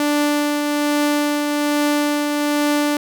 sawtooth tone with tremolo, 293.7 Hz, D4, in tune, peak -11 dBFS, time 0-2.97 s, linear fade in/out 2 ms, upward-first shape triangle, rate 1.2 Hz, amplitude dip 35%, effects none

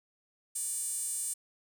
sawtooth tone with high-pass filter, 588 Hz, D5, 2 cents sharp, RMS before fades -35 dBFS, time 0.55-1.34 s, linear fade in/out 10 ms, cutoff 8600 Hz, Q 6.1, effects none

